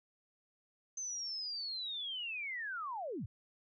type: linear sweep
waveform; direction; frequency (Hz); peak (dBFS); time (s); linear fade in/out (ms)
sine; down; 6260 to 74; -38; 0.97-3.26; 5
effects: none